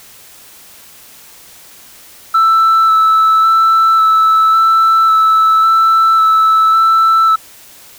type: tone with vibrato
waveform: sine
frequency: 1318.5 Hz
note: E6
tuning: in tune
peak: -4 dBFS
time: 2.34-7.36 s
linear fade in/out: 10 ms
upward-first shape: square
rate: 0.91 Hz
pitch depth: 10 cents each way
effects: tanh soft clip ceiling -5 dBFS + white hiss -39 dBFS RMS until 7.98 s